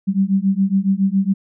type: beating tone pair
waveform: sine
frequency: 190.7 / 197.9 Hz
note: G3 / G3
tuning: -47 / +17 cents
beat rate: 7.2 Hz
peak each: -17 dBFS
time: 0.07-1.34 s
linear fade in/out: 20 ms
effects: none